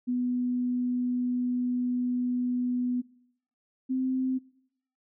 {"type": "tone pair in turn", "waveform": "sine", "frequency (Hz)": [247.6, 259.5], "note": ["B3", "C4"], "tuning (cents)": [5, -14], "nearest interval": "minor second", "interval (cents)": 81, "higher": "second", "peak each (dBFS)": -25, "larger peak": "neither", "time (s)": [[0.07, 3.02], [3.89, 4.39]], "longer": "first", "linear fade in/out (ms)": 20, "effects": ["noise-tail reverb RT60 0.7 s tail -21 dB re dry"]}